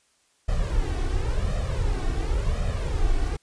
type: noise with flanger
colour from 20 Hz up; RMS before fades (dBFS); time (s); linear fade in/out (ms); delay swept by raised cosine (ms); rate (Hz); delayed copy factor
brown; -24; 0.48-3.37; 10; 1.6 to 2.7; 0.93; +0.7
effects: white hiss -65 dBFS RMS until 3.42 s + resampled to 22050 Hz